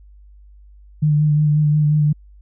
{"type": "tone with vibrato", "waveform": "sine", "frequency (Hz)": 150.3, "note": "D3", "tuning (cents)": 40, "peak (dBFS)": -12, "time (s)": [1.02, 2.13], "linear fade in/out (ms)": 10, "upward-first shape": "sine", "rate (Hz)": 5.6, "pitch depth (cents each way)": 23, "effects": ["added 50 Hz sine -42 dBFS peak until 2.41 s"]}